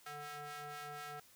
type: ring-modulated tone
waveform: sawtooth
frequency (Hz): 293.7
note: D4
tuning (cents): 0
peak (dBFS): -38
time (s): 0.06-1.2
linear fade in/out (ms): 5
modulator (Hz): 1030
effects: white hiss -64 dBFS RMS until 1.35 s